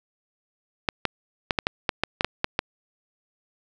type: clicks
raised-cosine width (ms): 0.3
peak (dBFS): -5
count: 11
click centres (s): 0.888 / 1.053 / 1.508 / 1.588 / 1.669 / 1.892 / 2.036 / 2.209 / 2.246 / 2.444 / 2.591
effects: none